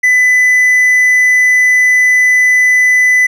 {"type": "tone", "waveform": "triangle", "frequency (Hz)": 2000, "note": "B6", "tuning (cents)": 21, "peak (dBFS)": -4, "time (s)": [0.03, 3.27], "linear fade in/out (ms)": 10, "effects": []}